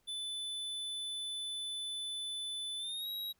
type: tone with pitch glide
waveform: square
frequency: 3500 to 3839 Hz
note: A7 to B7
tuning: -10 to -50 cents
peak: -38 dBFS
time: 0.07-3.33 s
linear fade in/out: 20 ms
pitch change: +160 cents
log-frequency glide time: 2.78-3.08 s
effects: pink hiss -75 dBFS RMS until 3.39 s